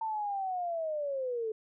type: linear sweep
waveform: sine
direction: down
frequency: 900 to 428.7 Hz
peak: -31 dBFS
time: 0.01-1.52 s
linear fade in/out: 5 ms
effects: none